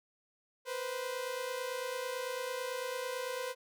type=tone pair together; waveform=sawtooth; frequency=487.2 / 516.2 Hz; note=B4 / C5; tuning=-24 / -23 cents; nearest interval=minor second; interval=101 cents; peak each=-36 / -34 dBFS; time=0.65-3.55 s; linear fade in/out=50 ms; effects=none